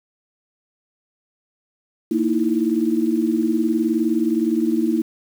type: tone cluster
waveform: sine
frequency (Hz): 230.4 / 312.7 / 332.1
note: A#3 / D#4 / E4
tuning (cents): -20 / +9 / +13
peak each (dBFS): -21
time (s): 2.11-5.02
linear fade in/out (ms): 5
effects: 7-bit